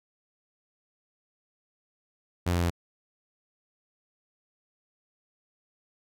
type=tone with pitch steps; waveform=sawtooth; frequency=88.1 / 87.29 / 86.49 / 85.69 Hz; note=F2 / F2 / F2 / F2; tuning=+16 / 0 / -16 / -32 cents; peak=-20 dBFS; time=2.46-2.704 s; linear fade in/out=10 ms; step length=61 ms; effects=none